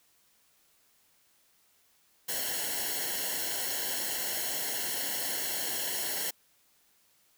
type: noise with comb filter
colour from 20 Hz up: white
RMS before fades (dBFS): -33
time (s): 2.28-6.31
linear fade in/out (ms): 10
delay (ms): 0.82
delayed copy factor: -0.8
effects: white hiss -67 dBFS RMS until 7.37 s